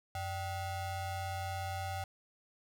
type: ring-modulated tone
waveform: square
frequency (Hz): 341.3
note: F4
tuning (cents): -40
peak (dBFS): -34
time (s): 0.15-2.04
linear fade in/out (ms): 2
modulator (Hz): 433
effects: none